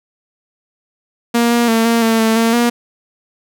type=tone with pitch steps; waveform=sawtooth; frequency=235.4 / 237 / 226.1 / 231.5 / 225.3 / 222.8 / 228.2 / 238.2 Hz; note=A#3 / A#3 / A3 / A#3 / A3 / A3 / A#3 / A#3; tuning=+17 / +29 / +47 / -12 / +41 / +22 / -37 / +38 cents; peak=-7 dBFS; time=1.34-2.7 s; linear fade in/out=10 ms; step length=170 ms; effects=none